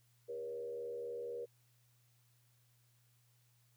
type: tone with frequency modulation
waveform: sine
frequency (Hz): 476.5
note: A#4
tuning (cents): +38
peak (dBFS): -40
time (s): 0.28-1.46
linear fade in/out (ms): 20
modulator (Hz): 76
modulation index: 0.71
effects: added 120 Hz sine -70 dBFS peak until 3.76 s + white hiss -75 dBFS RMS until 3.76 s